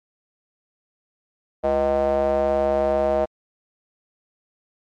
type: tone with band-pass filter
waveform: square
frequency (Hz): 69.3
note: C#2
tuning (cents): 0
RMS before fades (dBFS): -20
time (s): 1.63-3.26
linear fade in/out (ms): 20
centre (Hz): 620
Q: 5
effects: MP3 64 kbps